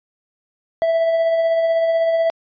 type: tone with tremolo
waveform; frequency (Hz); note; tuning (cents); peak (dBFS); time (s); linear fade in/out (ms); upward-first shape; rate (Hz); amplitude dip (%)
triangle; 659.3; E5; 0; -11; 0.82-2.3; 0; triangle; 16; 35
effects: resampled to 11025 Hz